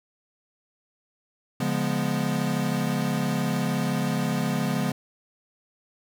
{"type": "chord", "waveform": "square", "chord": "C# dominant seventh", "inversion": "none", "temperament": "equal with one note detuned", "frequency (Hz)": [141.75, 174.61, 207.7, 246.9], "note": ["C#3", "E#3", "G#3", "B3"], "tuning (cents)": [39, 0, 0, 0], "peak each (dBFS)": -30, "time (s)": [1.6, 4.92], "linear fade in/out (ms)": 5, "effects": []}